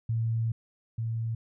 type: tone pair in turn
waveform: sine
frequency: 113.7 / 113.7 Hz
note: A#2 / A#2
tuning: -43 / -43 cents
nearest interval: unison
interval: 0 cents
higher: neither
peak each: -25 / -28 dBFS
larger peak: first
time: 0.09-0.52 / 0.98-1.35 s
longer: first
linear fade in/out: 5 ms
effects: none